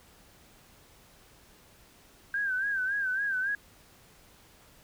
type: tone with vibrato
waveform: sine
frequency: 1577 Hz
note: G6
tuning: 10 cents sharp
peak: -27 dBFS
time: 2.34-3.55 s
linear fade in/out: 2 ms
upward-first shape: sine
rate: 3.6 Hz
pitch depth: 91 cents each way
effects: pink hiss -58 dBFS RMS until 4.83 s